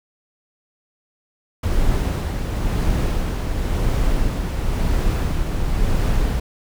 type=noise with tremolo; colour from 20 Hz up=brown; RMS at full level=-18 dBFS; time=1.63-6.4 s; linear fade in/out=5 ms; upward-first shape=sine; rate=0.96 Hz; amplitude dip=35%; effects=none